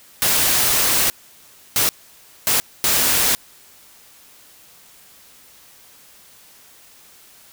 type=noise bursts at uneven times; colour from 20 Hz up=white; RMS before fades=-17 dBFS; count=4; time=0.22-1.1 / 1.76-1.89 / 2.47-2.6 / 2.84-3.35 s; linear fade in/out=0 ms; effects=white hiss -48 dBFS RMS until 7.52 s